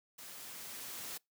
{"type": "noise with level ramp", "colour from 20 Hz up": "white", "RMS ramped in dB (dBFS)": [-50, -43], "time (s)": [0.18, 1.18], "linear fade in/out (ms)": 10, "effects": ["noise-tail reverb RT60 0.2 s tail -26 dB re dry", "high-pass 100 Hz 12 dB/octave"]}